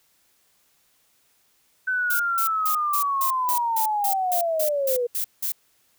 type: linear sweep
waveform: sine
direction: down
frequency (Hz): 1524 to 472.7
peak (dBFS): -21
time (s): 1.87-5.07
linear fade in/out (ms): 10
type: noise bursts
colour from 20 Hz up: violet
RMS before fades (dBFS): -26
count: 13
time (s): 2.1-5.521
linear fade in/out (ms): 5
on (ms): 97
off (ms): 180
effects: white hiss -64 dBFS RMS until 5.98 s